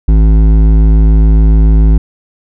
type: tone with hard clipping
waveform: sine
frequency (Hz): 53.5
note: A1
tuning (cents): -48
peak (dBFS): -5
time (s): 0.08-1.98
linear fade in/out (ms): 5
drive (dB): 11
effects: none